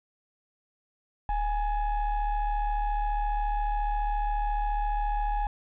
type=ring-modulated tone; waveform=triangle; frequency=432.2 Hz; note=A4; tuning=31 cents flat; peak=-20 dBFS; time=1.29-5.47 s; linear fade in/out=2 ms; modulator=395 Hz; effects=resampled to 8000 Hz + 10-bit